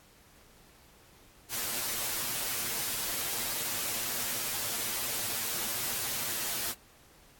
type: noise with comb filter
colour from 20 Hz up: white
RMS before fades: -33 dBFS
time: 1.49-6.75 s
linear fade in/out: 50 ms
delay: 8.6 ms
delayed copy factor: +0.9
effects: pink hiss -59 dBFS RMS until 7.39 s + AAC 64 kbps